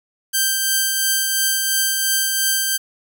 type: tone with tremolo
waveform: 5% pulse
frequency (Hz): 1568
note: G6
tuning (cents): 0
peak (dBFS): -4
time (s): 0.33-2.78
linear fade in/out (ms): 20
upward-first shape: triangle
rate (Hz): 2.9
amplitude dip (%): 35
effects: none